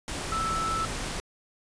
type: tone in noise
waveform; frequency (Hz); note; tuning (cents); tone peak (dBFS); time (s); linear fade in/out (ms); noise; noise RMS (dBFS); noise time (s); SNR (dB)
sine; 1318.5; E6; 0; -27; 0.32-0.85; 0; pink; -33; 0.08-1.2; +3
effects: resampled to 22050 Hz